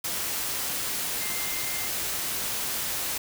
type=tone in noise; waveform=sine; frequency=2093 Hz; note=C7; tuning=in tune; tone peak=-38 dBFS; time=1.2-1.88 s; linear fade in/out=5 ms; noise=white; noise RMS=-30 dBFS; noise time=0.04-3.18 s; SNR=-11 dB; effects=none